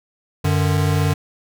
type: tone pair together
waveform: square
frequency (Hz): 94.31 / 149.7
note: F#2 / D3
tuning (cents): +34 / +33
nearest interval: minor sixth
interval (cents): 799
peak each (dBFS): -19 / -19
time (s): 0.44-1.14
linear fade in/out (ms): 10
effects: none